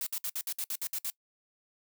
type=noise bursts; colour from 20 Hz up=blue; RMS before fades=-34 dBFS; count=10; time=0.01-1.101 s; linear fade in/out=2 ms; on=56 ms; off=59 ms; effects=noise-tail reverb RT60 0.1 s tail -22 dB re dry